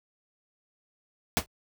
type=noise with exponential decay; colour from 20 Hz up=pink; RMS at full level=-19 dBFS; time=1.37-1.46 s; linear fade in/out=0 ms; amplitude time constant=18 ms; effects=high-pass 60 Hz 12 dB/octave